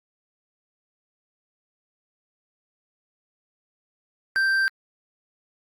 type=tone with hard clipping; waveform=triangle; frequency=1568 Hz; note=G6; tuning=in tune; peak=-20 dBFS; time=4.36-4.68 s; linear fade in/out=0 ms; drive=8 dB; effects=Opus 48 kbps

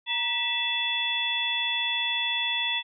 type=tone cluster; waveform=sine; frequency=938 / 1955 / 2643 / 3429 Hz; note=A#5 / B6 / E7 / A7; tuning=+11 / -18 / +4 / -45 cents; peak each=-35 / -33 / -30 / -27 dBFS; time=0.06-2.83 s; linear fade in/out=50 ms; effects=none

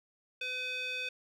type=tone with band-pass filter; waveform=square; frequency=506 Hz; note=B4; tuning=42 cents sharp; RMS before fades=-37 dBFS; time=0.41-1.09 s; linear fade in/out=5 ms; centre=2900 Hz; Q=9.7; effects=none

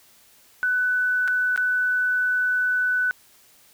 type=tone with dropouts; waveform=sine; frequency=1495 Hz; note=F#6; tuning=17 cents sharp; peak=-19 dBFS; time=0.63-3.11 s; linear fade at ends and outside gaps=0 ms; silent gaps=1.277-1.281 / 1.561-1.576 s; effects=white hiss -55 dBFS RMS until 3.73 s

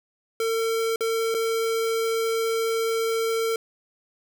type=tone with dropouts; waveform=square; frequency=452.4 Hz; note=A4; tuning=48 cents sharp; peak=-23 dBFS; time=0.4-3.56 s; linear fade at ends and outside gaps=2 ms; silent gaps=0.96-1.007 / 1.343-1.347 s; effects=none

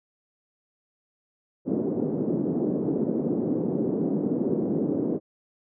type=band-pass noise; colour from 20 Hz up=white; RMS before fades=-26 dBFS; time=1.65-5.2 s; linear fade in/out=50 ms; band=170 to 390 Hz; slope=24 dB/octave; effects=none

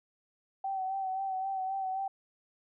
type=tone with vibrato; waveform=sine; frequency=766 Hz; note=G5; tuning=40 cents flat; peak=-31 dBFS; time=0.64-2.08 s; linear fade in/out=5 ms; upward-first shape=sine; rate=3.8 Hz; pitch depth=34 cents each way; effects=none

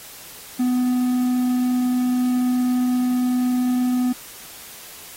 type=tone; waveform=triangle; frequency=249.8 Hz; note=B3; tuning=20 cents sharp; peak=-15 dBFS; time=0.59-4.13 s; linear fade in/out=10 ms; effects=white hiss -40 dBFS RMS until 5.16 s + AAC 48 kbps

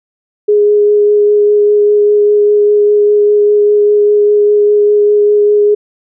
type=tone with vibrato; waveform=sine; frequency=415.3 Hz; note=G#4; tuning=in tune; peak=-5 dBFS; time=0.48-5.75 s; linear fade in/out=10 ms; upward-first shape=sine; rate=5 Hz; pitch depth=9 cents each way; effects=none

